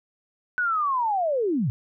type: linear sweep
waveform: sine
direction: down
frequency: 1500 to 103.83 Hz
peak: -21 dBFS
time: 0.58-1.7 s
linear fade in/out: 0 ms
effects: none